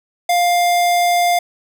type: tone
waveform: square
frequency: 702 Hz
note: F5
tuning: 9 cents sharp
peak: -13 dBFS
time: 0.29-1.39 s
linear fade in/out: 5 ms
effects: none